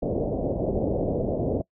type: low-pass noise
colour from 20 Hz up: white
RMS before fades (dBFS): -26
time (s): 0.02-1.62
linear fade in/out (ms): 10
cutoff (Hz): 640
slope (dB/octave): 48
effects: noise-tail reverb RT60 0.1 s tail -23 dB re dry